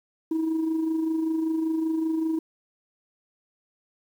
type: tone with amplitude modulation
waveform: sine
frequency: 321.1 Hz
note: E4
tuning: 45 cents flat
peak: -19 dBFS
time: 0.31-2.39 s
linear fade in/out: 5 ms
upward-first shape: sine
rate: 25.2 Hz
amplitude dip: 50%
effects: tanh soft clip ceiling -20 dBFS + 9-bit